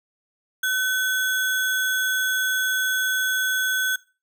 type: tone with sample-and-hold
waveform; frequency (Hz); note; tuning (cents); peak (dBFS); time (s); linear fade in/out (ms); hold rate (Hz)
sine; 1517; F#6; +43; -20; 0.63-3.96; 5; 4900
effects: noise-tail reverb RT60 0.3 s tail -18 dB re dry